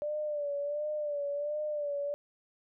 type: tone with vibrato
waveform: sine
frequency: 587.3 Hz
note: D5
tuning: in tune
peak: -31 dBFS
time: 0.02-2.14 s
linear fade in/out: 0 ms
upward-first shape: sine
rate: 1.4 Hz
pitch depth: 54 cents each way
effects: none